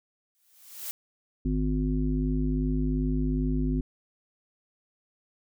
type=noise with exponential growth; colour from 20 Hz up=blue; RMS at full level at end=-33 dBFS; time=0.35-0.91 s; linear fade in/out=0 ms; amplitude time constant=120 ms
type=harmonic tone; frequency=51.3 Hz; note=G#1; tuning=21 cents flat; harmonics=1 / 3 / 5 / 7; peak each=-27 / -31 / -28 / -38 dBFS; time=1.45-3.81 s; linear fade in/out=5 ms
effects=none